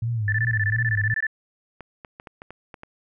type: tone with vibrato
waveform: sine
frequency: 110 Hz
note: A2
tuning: in tune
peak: -22 dBFS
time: 0.02-1.14 s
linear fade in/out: 5 ms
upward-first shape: sine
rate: 2.8 Hz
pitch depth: 130 cents each way
type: tone bursts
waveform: sine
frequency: 1760 Hz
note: A6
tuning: in tune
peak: -21 dBFS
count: 16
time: 0.28-1.268 s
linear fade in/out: 2 ms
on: 43 ms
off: 20 ms
type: clicks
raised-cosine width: 0.5 ms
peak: -24 dBFS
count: 8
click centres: 1.807 / 2.048 / 2.199 / 2.272 / 2.419 / 2.506 / 2.742 / 2.834 s
effects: none